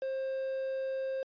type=tone with quantisation; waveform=triangle; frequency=531 Hz; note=C5; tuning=25 cents sharp; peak=-30 dBFS; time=0.02-1.23 s; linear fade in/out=2 ms; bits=8; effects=resampled to 11025 Hz